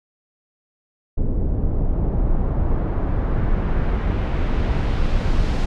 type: noise with low-pass filter sweep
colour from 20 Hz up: brown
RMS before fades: -19 dBFS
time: 1.17-5.66 s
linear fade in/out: 10 ms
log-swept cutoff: 410 to 5800 Hz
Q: 0.86
effects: none